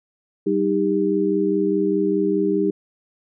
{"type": "tone cluster", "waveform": "sine", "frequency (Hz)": [193.4, 313.1, 398], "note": ["G3", "D#4", "G4"], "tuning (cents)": [-23, 11, 26], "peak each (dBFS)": [-24, -21, -20], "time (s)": [0.46, 2.71], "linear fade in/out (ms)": 10, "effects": []}